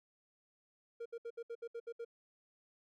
triangle tone bursts, 466.2 Hz, A#4, in tune, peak -39 dBFS, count 9, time 1-2.049 s, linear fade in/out 10 ms, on 57 ms, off 67 ms, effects none

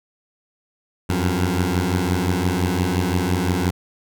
15% pulse beating tone pair, 87.31 / 93.11 Hz, F2 / F#2, 0 / +11 cents, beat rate 5.8 Hz, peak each -15 dBFS, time 1.09-3.71 s, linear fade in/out 10 ms, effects none

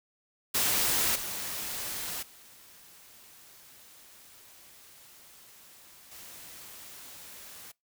white noise with level steps, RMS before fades -27 / -36 / -54 / -47 dBFS, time 0.54-7.72 s, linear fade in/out 10 ms, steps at 1.15 / 2.22 / 6.11 s, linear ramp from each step 10 ms, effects noise-tail reverb RT60 0.2 s tail -24 dB re dry

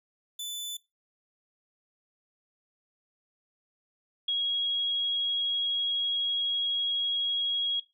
sawtooth / sine tone pair in turn, 3500 / 3304 Hz, A7 / G#7, -10 / -10 cents, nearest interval minor second, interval 100 cents, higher first, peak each -31 / -25 dBFS, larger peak second, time 0.39-0.77 / 4.28-7.8 s, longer second, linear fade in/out 5 ms, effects noise-tail reverb RT60 0.2 s tail -18 dB re dry

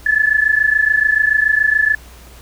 sine tone pair together, 1716 / 1743 Hz, A6 / A6, -44 / -17 cents, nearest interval unison, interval 27 cents, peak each -14 dBFS, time 0.06-1.95 s, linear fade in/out 5 ms, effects added 60 Hz sine -39 dBFS peak until 2.41 s + pink hiss -43 dBFS RMS until 2.41 s

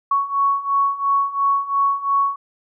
sine beating tone pair, 1111 / 1113.9 Hz, C#6 / C#6, +4 / +8 cents, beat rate 2.9 Hz, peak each -21 / -18 dBFS, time 0.11-2.36 s, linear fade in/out 5 ms, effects none

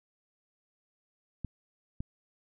clicks, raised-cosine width 5 ms, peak -23 dBFS, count 2, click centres 1.447 / 2.005 s, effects none

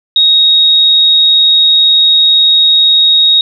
sine tone, 3762 Hz, A#7, 15 cents sharp, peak -4 dBFS, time 0.16-3.41 s, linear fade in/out 2 ms, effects none

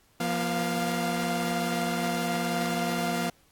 sawtooth tone cluster, 173.5 / 239 / 698 Hz, F3 / A#3 / F5, -11 / +43 / -1 cents, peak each -27 dBFS, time 0.2-3.3 s, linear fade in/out 5 ms, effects pink hiss -63 dBFS RMS until 3.51 s + AAC 64 kbps

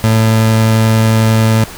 30% pulse tone, 111.1 Hz, A2, 17 cents sharp, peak -5 dBFS, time 0.04-1.64 s, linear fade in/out 0 ms, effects pink hiss -30 dBFS RMS until 1.77 s

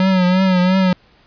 square tone with vibrato, 185 Hz, F#3, in tune, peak -12 dBFS, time 0-0.93 s, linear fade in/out 2 ms, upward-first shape triangle, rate 2.9 Hz, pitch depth 65 cents each way, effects pink hiss -52 dBFS RMS until 1.26 s + resampled to 11025 Hz

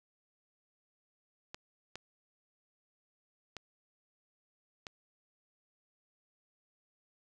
clicks, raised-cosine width 0.2 ms, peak -25 dBFS, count 4, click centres 1.545 / 1.956 / 3.567 / 4.868 s, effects none

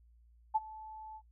sine tone with ADSR envelope, 870 Hz, A5, 20 cents flat, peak -24 dBFS, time 0.54-1.22 s, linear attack 18 ms, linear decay 30 ms, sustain -21 dB, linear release 62 ms, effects noise-tail reverb RT60 0.1 s tail -24 dB re dry + added 58 Hz sine -60 dBFS peak until 1.31 s

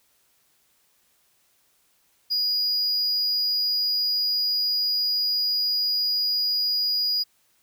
triangle tone, 4897 Hz, D#8, 28 cents flat, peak -20 dBFS, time 2.3-7.24 s, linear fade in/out 20 ms, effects white hiss -65 dBFS RMS until 7.62 s

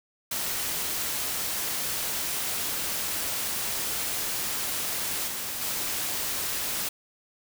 white noise with level steps, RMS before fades -30 / -33 / -30 dBFS, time 0.31-6.89 s, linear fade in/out 5 ms, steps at 5.27 / 5.61 s, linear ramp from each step 10 ms, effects none

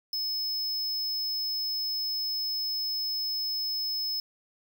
square tone, 5200 Hz, E8, 24 cents flat, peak -29 dBFS, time 0.13-4.2 s, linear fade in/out 2 ms, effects 11-bit

